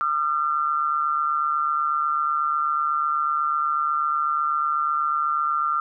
sine tone pair together, 1208.9 / 1357 Hz, D6 / E6, +50 / +50 cents, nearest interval major second, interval 200 cents, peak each -23 dBFS, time 0.01-5.8 s, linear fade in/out 0 ms, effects none

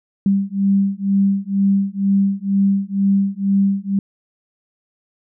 sine beating tone pair, 196 / 198.1 Hz, G3 / G3, 0 / +18 cents, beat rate 2.1 Hz, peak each -17 dBFS, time 0.26-3.99 s, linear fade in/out 2 ms, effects none

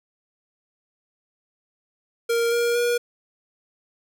square tone with pitch steps, 466.2 / 472.7 / 479.3 Hz, A#4 / A#4 / A#4, 0 / +24 / +48 cents, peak -20 dBFS, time 2.29-2.98 s, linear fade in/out 10 ms, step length 230 ms, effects none

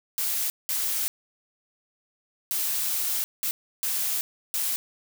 blue noise bursts at uneven times, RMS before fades -27 dBFS, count 6, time 0.18-0.5 / 0.69-1.08 / 2.51-3.24 / 3.43-3.51 / 3.83-4.21 / 4.54-4.76 s, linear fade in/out 0 ms, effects none

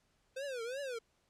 square tone with vibrato, 509 Hz, C5, 48 cents flat, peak -39 dBFS, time 0.36-0.99 s, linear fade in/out 10 ms, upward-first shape triangle, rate 2.8 Hz, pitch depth 230 cents each way, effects pink hiss -75 dBFS RMS until 1.29 s + low-pass 9000 Hz 12 dB/octave

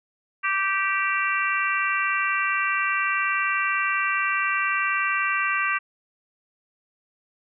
harmonic tone, 389.7 Hz, G4, 10 cents flat, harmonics 3 / 4 / 5 / 6 / 7, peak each -26 / -27 / -28 / -29 / -29 dBFS, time 0.43-5.79 s, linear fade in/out 20 ms, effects none

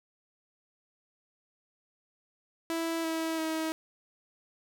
sawtooth tone with pitch steps, 329.6 / 324.3 / 319.1 Hz, E4 / E4 / D#4, 0 / -28 / +44 cents, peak -26 dBFS, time 2.7-3.72 s, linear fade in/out 0 ms, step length 340 ms, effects none

